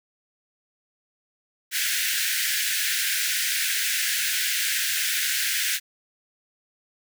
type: high-pass noise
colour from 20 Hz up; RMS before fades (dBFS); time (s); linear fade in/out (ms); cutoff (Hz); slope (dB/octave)
pink; -25; 1.71-5.8; 50; 1500; 96
effects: none